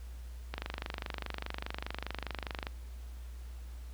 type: click train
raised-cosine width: 0.3 ms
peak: -20 dBFS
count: 54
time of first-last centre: 0.54-2.669 s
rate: 24.9 Hz
effects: added 60 Hz sine -42 dBFS peak until 3.93 s + pink hiss -60 dBFS RMS until 3.93 s